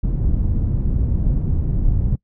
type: low-pass noise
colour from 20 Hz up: pink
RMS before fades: -18 dBFS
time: 0.03-2.16 s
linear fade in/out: 10 ms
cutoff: 140 Hz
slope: 12 dB/octave
effects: noise-tail reverb RT60 0.1 s tail -24 dB re dry